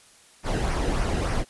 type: noise with flanger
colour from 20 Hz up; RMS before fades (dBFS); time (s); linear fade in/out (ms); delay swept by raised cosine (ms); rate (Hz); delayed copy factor
brown; -25; 0.43-1.45; 50; 0.26 to 0.91; 3.4; -0.5
effects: white hiss -54 dBFS RMS until 1.49 s + resampled to 24000 Hz